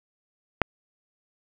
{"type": "click", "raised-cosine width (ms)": 0.5, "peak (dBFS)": -3, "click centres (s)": 0.617, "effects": []}